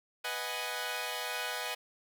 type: chord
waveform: 10% pulse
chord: G# minor seventh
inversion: first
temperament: equal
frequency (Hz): 493.9 / 622.3 / 740 / 830.6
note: B4 / D#5 / F#5 / G#5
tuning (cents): 0 / 0 / 0 / 0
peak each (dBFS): -32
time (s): 0.24-1.75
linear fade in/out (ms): 10
effects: none